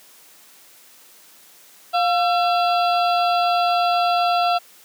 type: harmonic tone with a mistuned harmonic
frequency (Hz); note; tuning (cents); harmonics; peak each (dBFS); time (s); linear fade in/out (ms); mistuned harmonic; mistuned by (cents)
674; E5; +38; 1 / 2 / 4 / 5 / 6 / 7; -17 / -23 / -29 / -31 / -33 / -34; 1.93-4.59; 20; 1; +77
effects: white hiss -49 dBFS RMS until 4.84 s + high-pass 200 Hz 12 dB/octave